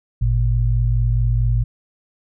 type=tone pair together; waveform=sine; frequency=51.96 / 116.4 Hz; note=G#1 / A#2; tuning=+2 / -2 cents; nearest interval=octave + major second; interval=1396 cents; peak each=-17 dBFS; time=0.21-1.64 s; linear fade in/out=10 ms; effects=none